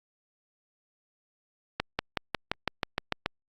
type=accelerating click train; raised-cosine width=0.3 ms; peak=-10 dBFS; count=10; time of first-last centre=1.8-3.26 s; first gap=190 ms; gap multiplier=0.96; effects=Opus 48 kbps